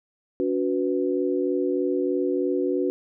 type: tone cluster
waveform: sine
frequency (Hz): 283.9 / 367.1 / 494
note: C#4 / F#4 / B4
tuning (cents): +41 / -14 / 0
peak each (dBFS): -26 / -24 / -28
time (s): 0.4-2.9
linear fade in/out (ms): 0
effects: none